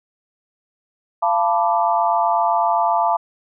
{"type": "chord", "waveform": "sine", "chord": "B half-diminished seventh", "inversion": "second", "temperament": "equal with one note detuned", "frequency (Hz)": [688.4, 880, 987.8, 1174.7], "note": ["F5", "A5", "B5", "D6"], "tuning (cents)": [-25, 0, 0, 0], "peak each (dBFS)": [-19, -19, -22, -23], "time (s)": [1.22, 3.17], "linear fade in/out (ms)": 10, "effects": []}